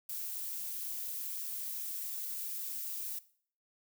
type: noise with amplitude modulation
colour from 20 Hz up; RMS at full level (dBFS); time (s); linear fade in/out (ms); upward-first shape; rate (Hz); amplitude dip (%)
violet; -37; 0.09-3.19; 5; sine; 226; 55
effects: noise-tail reverb RT60 0.5 s tail -18 dB re dry